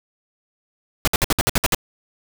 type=noise bursts; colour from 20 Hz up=pink; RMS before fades=-17 dBFS; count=9; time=1.05-1.747 s; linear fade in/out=0 ms; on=25 ms; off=59 ms; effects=none